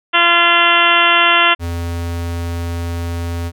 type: harmonic tone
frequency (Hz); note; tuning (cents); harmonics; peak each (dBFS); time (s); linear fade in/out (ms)
343.3; F4; -30; 1 / 2 / 3 / 4 / 5 / 6 / 7 / 8 / 9 / 10; -25 / -20 / -17 / -15 / -19 / -18 / -26 / -15 / -18 / -22; 0.13-1.55; 20
type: tone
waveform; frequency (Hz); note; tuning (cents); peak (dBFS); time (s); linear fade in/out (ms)
square; 85.2; F2; -42; -20; 1.59-3.52; 50
effects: none